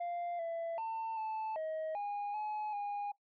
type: tone with pitch steps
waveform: sine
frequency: 696 / 668 / 897 / 876 / 632 / 818 / 849 / 817 Hz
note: F5 / E5 / A5 / A5 / D#5 / G#5 / G#5 / G#5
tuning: -6 / +23 / +33 / -8 / +27 / -26 / +38 / -29 cents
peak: -33 dBFS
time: 0-3.12 s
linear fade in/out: 10 ms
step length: 390 ms
effects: noise-tail reverb RT60 0.1 s tail -18 dB re dry + tanh soft clip ceiling -35 dBFS